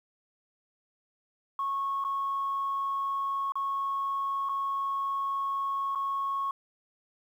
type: tone with dropouts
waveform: sine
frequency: 1099 Hz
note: C#6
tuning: 15 cents flat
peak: -27 dBFS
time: 1.59-6.51 s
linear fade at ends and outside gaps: 2 ms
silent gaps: 2.041-2.048 / 3.521-3.555 / 4.489-4.493 / 5.95-5.956 s
effects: tanh soft clip ceiling -23 dBFS + 10-bit